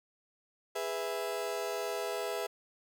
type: chord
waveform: 35% pulse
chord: E major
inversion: first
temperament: just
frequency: 412 / 494.4 / 659.3 Hz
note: G#4 / B4 / E5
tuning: -14 / +2 / 0 cents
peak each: -36 / -37 / -36 dBFS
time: 0.75-2.47 s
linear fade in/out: 10 ms
effects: none